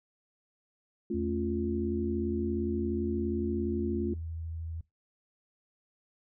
sine chord, A augmented, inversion none, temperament equal, 220 / 277.2 / 349.2 Hz, A3 / C#4 / E#4, 0 / 0 / 0 cents, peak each -33 / -37 / -32 dBFS, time 1.1-4.14 s, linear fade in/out 5 ms
sine tone with vibrato, 81.8 Hz, E2, 13 cents flat, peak -35 dBFS, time 1.14-4.81 s, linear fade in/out 5 ms, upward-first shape sine, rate 13 Hz, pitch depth 13 cents each way
effects noise-tail reverb RT60 0.2 s tail -21 dB re dry

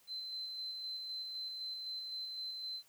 sine tone with tremolo, 4072 Hz, C8, 48 cents flat, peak -39 dBFS, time 0.07-2.83 s, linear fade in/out 50 ms, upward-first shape square, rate 3.9 Hz, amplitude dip 25%, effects white hiss -67 dBFS RMS until 2.88 s + high-pass 100 Hz 12 dB/octave

